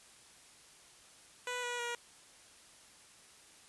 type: tone with pitch steps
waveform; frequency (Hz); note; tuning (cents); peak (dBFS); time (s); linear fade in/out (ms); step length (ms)
10% pulse; 493.9 / 485.4 / 477.1; B4 / B4 / A#4; 0 / -30 / +40; -28; 1.47-1.95; 2; 160
effects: white hiss -59 dBFS RMS until 3.68 s + resampled to 24000 Hz